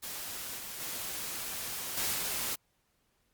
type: noise with level steps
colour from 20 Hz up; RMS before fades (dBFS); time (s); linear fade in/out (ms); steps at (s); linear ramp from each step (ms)
white; -40 / -42 / -38 / -32 / -34; 0.02-2.56; 20; 0.58 / 0.8 / 1.97 / 2.14; 5
effects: pink hiss -74 dBFS RMS until 3.33 s + Opus 48 kbps